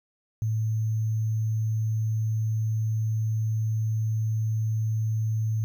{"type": "tone with sample-and-hold", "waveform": "sine", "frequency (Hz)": 110, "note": "A2", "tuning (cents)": 0, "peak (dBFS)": -23, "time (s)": [0.42, 5.64], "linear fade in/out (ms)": 0, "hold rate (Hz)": 6300, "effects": []}